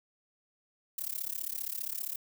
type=noise with amplitude modulation; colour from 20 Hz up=violet; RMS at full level=-33 dBFS; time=0.98-2.16 s; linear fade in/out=5 ms; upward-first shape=sine; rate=35.1 Hz; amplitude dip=95%; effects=none